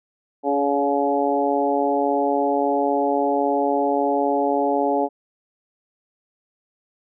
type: harmonic tone with a mistuned harmonic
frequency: 141.5 Hz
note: C#3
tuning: 36 cents sharp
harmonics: 2 / 3 / 4 / 5 / 6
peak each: -24 / -24 / -24 / -24 / -24 dBFS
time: 0.43-5.09 s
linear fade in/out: 50 ms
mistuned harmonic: 3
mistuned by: -15 cents
effects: none